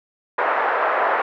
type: band-pass noise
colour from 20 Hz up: pink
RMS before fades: -20 dBFS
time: 0.38-1.22 s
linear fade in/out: 5 ms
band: 550 to 1700 Hz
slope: 24 dB/octave
effects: none